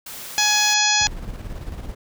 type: noise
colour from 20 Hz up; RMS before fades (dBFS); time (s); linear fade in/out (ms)
white; -35; 0.06-0.74; 5
type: harmonic tone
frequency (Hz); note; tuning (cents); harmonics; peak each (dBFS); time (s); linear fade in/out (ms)
840; G#5; +19; 1 / 2 / 3 / 4 / 5 / 6 / 7 / 8; -24 / -24 / -24 / -24 / -24 / -24 / -24 / -24; 0.38-1.07; 0
type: noise with tremolo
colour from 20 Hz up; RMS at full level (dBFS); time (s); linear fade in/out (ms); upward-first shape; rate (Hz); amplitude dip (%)
brown; -30; 1-1.95; 10; square; 18; 40
effects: none